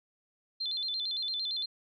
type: tone with vibrato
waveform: sine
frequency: 3826 Hz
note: A#7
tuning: 44 cents sharp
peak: -31 dBFS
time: 0.6-1.66 s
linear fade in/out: 10 ms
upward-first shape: square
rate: 8.8 Hz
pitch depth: 150 cents each way
effects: none